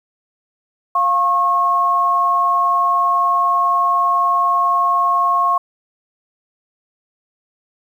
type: tone pair together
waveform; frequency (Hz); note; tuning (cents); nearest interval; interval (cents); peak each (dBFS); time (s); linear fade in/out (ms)
sine; 701 / 1089; F5 / C#6; +6 / -31; minor sixth; 763; -21 / -13; 0.95-5.58; 5
effects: 8-bit